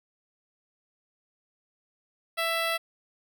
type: tone with notch filter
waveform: 10% pulse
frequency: 663 Hz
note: E5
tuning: 10 cents sharp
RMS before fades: -28 dBFS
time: 2.37-2.78 s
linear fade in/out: 20 ms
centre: 7100 Hz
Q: 1.1
effects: none